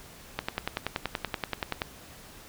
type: click train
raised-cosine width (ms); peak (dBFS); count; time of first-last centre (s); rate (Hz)
0.3; -12; 16; 0.39-1.819; 10.5
effects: pink hiss -49 dBFS RMS until 2.48 s